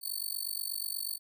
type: tone with amplitude modulation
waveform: 5% pulse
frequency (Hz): 4472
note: C#8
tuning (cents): +14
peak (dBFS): -23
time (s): 0.01-1.19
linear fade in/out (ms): 50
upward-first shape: sine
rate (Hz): 48.3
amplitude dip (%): 100
effects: none